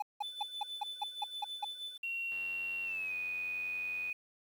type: tone bursts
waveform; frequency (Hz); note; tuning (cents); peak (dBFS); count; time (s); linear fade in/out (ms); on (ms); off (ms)
triangle; 830.6; G#5; 0; -30; 9; 0-1.647; 5; 23; 180
type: tone with tremolo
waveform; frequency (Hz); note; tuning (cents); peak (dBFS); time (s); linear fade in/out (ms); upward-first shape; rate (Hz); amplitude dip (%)
triangle; 3507; A7; -6; -37; 0.22-1.98; 20; sine; 6.3; 60
type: tone with pitch glide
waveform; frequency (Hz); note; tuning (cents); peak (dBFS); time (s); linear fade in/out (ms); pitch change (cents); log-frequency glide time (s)
sine; 2739 to 2483; F7 to D#7; -34 to -4; -35; 2.03-4.13; 5; -170; 2.84-3.14
type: click train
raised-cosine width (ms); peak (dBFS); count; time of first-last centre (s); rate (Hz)
0.3; -39; 162; 2.32-4.097; 90.6
effects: 10-bit